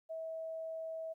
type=tone; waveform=sine; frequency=647 Hz; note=E5; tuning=32 cents flat; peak=-39 dBFS; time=0.09-1.14 s; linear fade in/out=20 ms; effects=13-bit